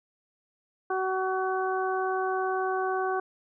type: harmonic tone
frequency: 376.5 Hz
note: F#4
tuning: 30 cents sharp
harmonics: 1 / 2 / 3 / 4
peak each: -29 / -30 / -33 / -35 dBFS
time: 0.9-3.2 s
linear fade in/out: 5 ms
effects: none